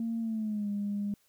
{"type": "tone with pitch glide", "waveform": "sine", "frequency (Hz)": [228.7, 203.7], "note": ["A#3", "G#3"], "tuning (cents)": [-33, -33], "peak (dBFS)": -29, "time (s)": [0, 1.14], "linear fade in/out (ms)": 2, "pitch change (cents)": -200, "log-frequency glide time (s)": [0.2, 0.69], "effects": ["tanh soft clip ceiling -25 dBFS", "white hiss -69 dBFS RMS until 1.28 s"]}